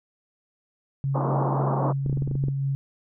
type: tone with tremolo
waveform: sine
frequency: 137.4 Hz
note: C#3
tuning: 15 cents flat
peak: -22 dBFS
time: 1.04-2.75 s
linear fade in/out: 0 ms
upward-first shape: sine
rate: 3.8 Hz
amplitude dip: 25%
type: band-pass noise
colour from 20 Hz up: white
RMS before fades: -27 dBFS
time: 1.14-1.93 s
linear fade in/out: 20 ms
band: 170 to 1100 Hz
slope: 48 dB/octave
type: clicks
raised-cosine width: 3 ms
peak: -18 dBFS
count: 10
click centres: 2.062 / 2.097 / 2.128 / 2.173 / 2.222 / 2.276 / 2.313 / 2.354 / 2.439 / 2.484 s
effects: none